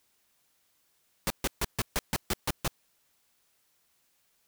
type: noise bursts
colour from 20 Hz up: pink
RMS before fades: -28 dBFS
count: 9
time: 1.27-2.678 s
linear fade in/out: 0 ms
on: 32 ms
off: 140 ms
effects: white hiss -71 dBFS RMS until 4.47 s